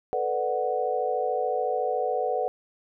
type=chord; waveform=sine; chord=B minor seventh; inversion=third; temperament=equal; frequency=440 / 493.9 / 587.3 / 740 Hz; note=A4 / B4 / D5 / F#5; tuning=0 / 0 / 0 / 0 cents; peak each=-31 / -28 / -32 / -28 dBFS; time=0.13-2.48 s; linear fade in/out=0 ms; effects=none